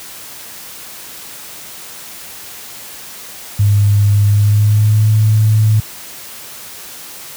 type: tone with pitch glide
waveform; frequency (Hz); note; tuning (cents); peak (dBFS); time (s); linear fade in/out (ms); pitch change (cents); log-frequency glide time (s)
sine; 102.4 to 108.11; G#2 to A2; -24 to -30; -7; 3.59-5.8; 5; +94; 4.25-5.12
effects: white hiss -32 dBFS RMS until 7.36 s + high-pass 60 Hz 12 dB/octave